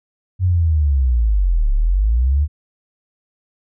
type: linear two-way sweep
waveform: sine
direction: down then up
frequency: 94.2 to 33.69 to 76.7 Hz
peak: -12 dBFS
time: 0.39-2.48 s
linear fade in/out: 50 ms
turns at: 1.72 s
effects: none